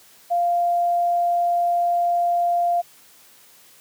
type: tone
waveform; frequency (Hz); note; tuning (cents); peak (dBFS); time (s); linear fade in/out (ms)
sine; 696; F5; -6; -17; 0.3-2.82; 20
effects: white hiss -51 dBFS RMS until 3.8 s + high-pass 100 Hz 12 dB/octave